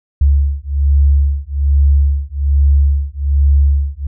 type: beating tone pair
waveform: sine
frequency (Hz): 69.9 / 71.1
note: C#2 / C#2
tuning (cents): +15 / +45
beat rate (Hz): 1.2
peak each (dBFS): -12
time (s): 0.21-4.07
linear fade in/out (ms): 5
effects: none